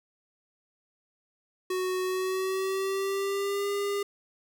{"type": "tone with pitch glide", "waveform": "square", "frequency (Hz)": [370, 403.5], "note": ["F#4", "G#4"], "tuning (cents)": [0, -50], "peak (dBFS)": -28, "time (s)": [1.7, 4.03], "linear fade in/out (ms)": 5, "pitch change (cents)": 150, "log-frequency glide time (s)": [2.03, 3.69], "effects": []}